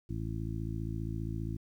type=harmonic tone; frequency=55 Hz; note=A1; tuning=in tune; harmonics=1 / 2 / 3 / 4 / 5 / 6; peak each=-39 / -37 / -41 / -46 / -45 / -44 dBFS; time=0.09-1.57 s; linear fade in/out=10 ms; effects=11-bit